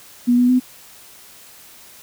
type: tone with pitch steps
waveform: sine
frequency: 242.8 / 246.3 / 252.9 Hz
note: B3 / B3 / B3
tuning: -29 / -5 / +41 cents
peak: -11 dBFS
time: 0.27-0.6 s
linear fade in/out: 20 ms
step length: 110 ms
effects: white hiss -44 dBFS RMS until 2.02 s